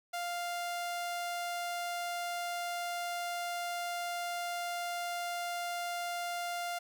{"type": "tone", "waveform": "sawtooth", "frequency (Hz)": 698.5, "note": "F5", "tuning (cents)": 0, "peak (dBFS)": -31, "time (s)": [0.13, 6.79], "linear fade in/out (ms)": 10, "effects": []}